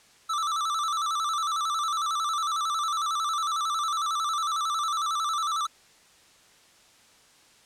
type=tone with vibrato; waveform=square; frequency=1244.5 Hz; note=D#6; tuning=in tune; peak=-26 dBFS; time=0.29-5.67 s; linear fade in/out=10 ms; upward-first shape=square; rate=11 Hz; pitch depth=93 cents each way; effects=white hiss -57 dBFS RMS until 7.65 s + low-pass 8000 Hz 12 dB/octave